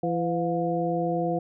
harmonic tone with a mistuned harmonic, 168.7 Hz, E3, 40 cents sharp, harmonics 1 / 2 / 3 / 4, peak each -29 / -29 / -29 / -29 dBFS, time 0.03-1.39 s, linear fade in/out 5 ms, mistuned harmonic 4, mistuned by +83 cents, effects none

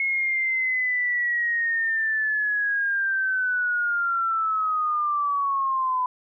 sine linear sweep, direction down, 2174 to 1000 Hz, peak -21 dBFS, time 0-6.06 s, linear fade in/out 2 ms, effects none

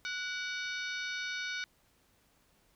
harmonic tone with a mistuned harmonic, 737 Hz, F#5, 7 cents flat, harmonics 2 / 3 / 4 / 5 / 6 / 7 / 8, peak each -38 / -41 / -48 / -43 / -47 / -51 / -50 dBFS, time 0.05-1.64 s, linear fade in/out 0 ms, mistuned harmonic 3, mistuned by +57 cents, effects pink hiss -69 dBFS RMS until 2.75 s

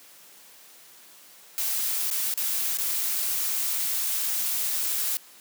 blue noise with dropouts, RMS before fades -27 dBFS, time 1.58-5.17 s, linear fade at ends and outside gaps 0 ms, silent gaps 2.102-2.112 / 2.339-2.375 / 2.772-2.786 s, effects white hiss -51 dBFS RMS until 5.4 s + high-pass 200 Hz 12 dB/octave

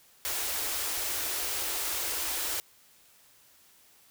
white band-stop noise, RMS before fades -32 dBFS, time 0.25-2.6 s, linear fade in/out 0 ms, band 100 to 280 Hz, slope 96 dB/octave, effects white hiss -60 dBFS RMS until 4.1 s

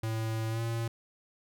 square tone with pitch glide, 111.6 to 115.2 Hz, A2 to A#2, +25 to -20 cents, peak -31 dBFS, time 0.03-0.88 s, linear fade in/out 5 ms, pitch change +55 cents, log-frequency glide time 0.5-0.61 s, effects none

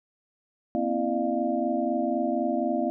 sine tone cluster, 238.9 / 262.9 / 330.4 / 604 / 695 Hz, A#3 / C4 / E4 / D5 / F5, +43 / +8 / +4 / +48 / -9 cents, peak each -30 dBFS, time 0.75-2.9 s, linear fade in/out 0 ms, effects none

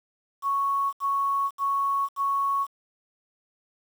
sine tone bursts, 1108.7 Hz, C#6, in tune, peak -22 dBFS, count 4, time 0.42-2.67 s, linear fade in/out 50 ms, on 510 ms, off 70 ms, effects 8-bit

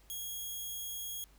5% pulse tone, 3290 Hz, G#7, 17 cents flat, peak -30 dBFS, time 0.1-1.24 s, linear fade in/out 0 ms, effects added 50 Hz sine -60 dBFS peak until 1.38 s + pink hiss -66 dBFS RMS until 1.38 s

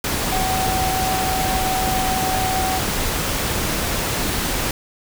sine tone in noise, 754 Hz, F#5, 32 cents sharp, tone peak -21 dBFS, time 0.32-2.79 s, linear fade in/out 2 ms, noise pink, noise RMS -22 dBFS, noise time 0.04-4.71 s, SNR -2 dB, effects none

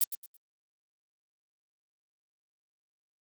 violet noise with echo, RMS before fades -24 dBFS, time 0.01-0.04 s, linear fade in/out 2 ms, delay 110 ms, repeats 3, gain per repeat -11 dB, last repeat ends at 0.37 s, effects Opus 24 kbps

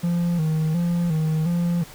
triangle tone with vibrato, 164.81 Hz, E3, in tune, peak -17 dBFS, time 0.03-1.84 s, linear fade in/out 10 ms, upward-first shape square, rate 1.4 Hz, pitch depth 80 cents each way, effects pink hiss -43 dBFS RMS until 1.94 s

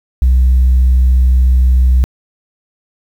sine tone, 63.3 Hz, B1, 43 cents sharp, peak -4 dBFS, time 0.22-2.04 s, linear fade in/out 0 ms, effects tanh soft clip ceiling -4 dBFS + 7-bit

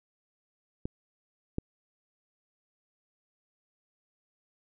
clicks, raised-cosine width 3 ms, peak -20 / -17 dBFS, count 2, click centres 0.855 / 1.584 s, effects none

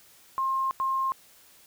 sine tone bursts at uneven times, 1064 Hz, C6, 29 cents sharp, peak -24 dBFS, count 2, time 0.38-0.71 / 0.8-1.12 s, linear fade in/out 0 ms, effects white hiss -56 dBFS RMS until 1.66 s

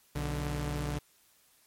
sawtooth tone pair together, 61.56 / 146.83 Hz, B1 / D3, -5 / 0 cents, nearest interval octave + minor third, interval 1505 cents, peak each -31 / -30 dBFS, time 0.15-0.99 s, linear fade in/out 10 ms, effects white hiss -65 dBFS RMS until 1.66 s + MP3 64 kbps

